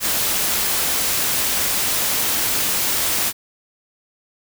white noise, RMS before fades -20 dBFS, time 0-3.33 s, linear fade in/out 50 ms, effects none

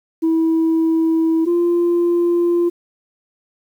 sine tone pair in turn, 325.1 / 345.8 Hz, E4 / F4, -24 / -17 cents, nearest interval minor second, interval 107 cents, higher second, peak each -11 dBFS, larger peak neither, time 0.22-1.46 / 1.46-2.7 s, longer neither, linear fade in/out 20 ms, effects tanh soft clip ceiling -11 dBFS + 8-bit

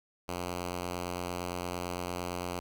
5% pulse tone, 88.8 Hz, F2, 29 cents sharp, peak -23 dBFS, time 0.28-2.6 s, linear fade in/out 10 ms, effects none

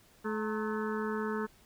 harmonic tone with a mistuned harmonic, 215.4 Hz, A3, 37 cents flat, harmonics 1 / 2 / 4 / 5 / 6 / 7 / 8, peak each -35 / -35 / -43 / -43 / -43 / -43 / -46 dBFS, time 0.24-1.47 s, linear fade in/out 20 ms, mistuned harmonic 4, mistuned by +90 cents, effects pink hiss -62 dBFS RMS until 1.65 s

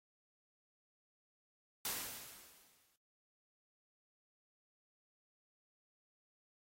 white noise with exponential decay, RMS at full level -38 dBFS, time 1.85-2.96 s, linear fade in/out 2 ms, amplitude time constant 240 ms, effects noise-tail reverb RT60 0.4 s tail -26 dB re dry + AAC 48 kbps

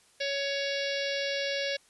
harmonic tone with a mistuned harmonic, 558 Hz, C#5, 11 cents sharp, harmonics 1 / 3 / 4 / 5 / 6 / 7 / 8 / 9 / 10, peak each -32 / -37 / -38 / -39 / -40 / -40 / -41 / -42 / -42 dBFS, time 0.2-1.77 s, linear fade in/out 10 ms, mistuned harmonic 6, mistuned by +16 cents, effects white hiss -62 dBFS RMS until 1.89 s + resampled to 24000 Hz

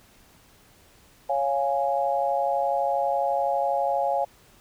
sine chord, Db major, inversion none, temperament equal, 554.4 / 698.5 / 830.6 Hz, Db5 / F5 / Ab5, 0 / 0 / 0 cents, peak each -26 dBFS, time 1.29-4.25 s, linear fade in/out 10 ms, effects pink hiss -56 dBFS RMS until 4.6 s

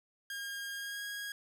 sawtooth tone with pitch glide, 1619 to 1642.5 Hz, G#6 to G#6, -45 to -20 cents, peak -35 dBFS, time 0.3-1.32 s, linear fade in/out 2 ms, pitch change +25 cents, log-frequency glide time 0.74-1.04 s, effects none

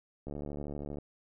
click train, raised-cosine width 2 ms, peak -27 dBFS, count 53, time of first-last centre 0.27-0.985 s, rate 72.7 Hz, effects none

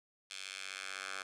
10% pulse tone with high-pass filter sweep, 95.9 Hz, G2, 37 cents flat, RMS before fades -44 dBFS, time 0.3-1.23 s, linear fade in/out 10 ms, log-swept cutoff 3000 to 1300 Hz, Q 1.3, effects resampled to 22050 Hz + 10-bit

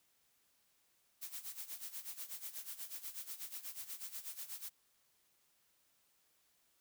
blue noise with tremolo, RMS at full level -44 dBFS, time 1.21-4.7 s, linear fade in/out 20 ms, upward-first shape sine, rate 8.2 Hz, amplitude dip 80%, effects white hiss -75 dBFS RMS until 6.8 s

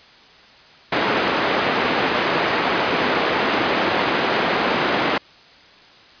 pink band-pass noise, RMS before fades -20 dBFS, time 0.92-5.18 s, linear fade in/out 5 ms, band 300 to 2800 Hz, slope 12 dB/octave, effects white hiss -47 dBFS RMS until 6.2 s + resampled to 11025 Hz

